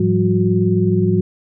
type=tone cluster; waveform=sine; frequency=105.8 / 173.4 / 192.7 / 364.7 Hz; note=G#2 / F3 / G3 / F#4; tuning=+33 / -12 / -29 / -25 cents; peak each=-18 dBFS; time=0-1.21 s; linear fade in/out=5 ms; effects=none